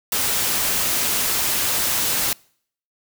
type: noise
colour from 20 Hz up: white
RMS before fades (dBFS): -21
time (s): 0.12-2.33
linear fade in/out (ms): 2
effects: noise-tail reverb RT60 0.6 s tail -26 dB re dry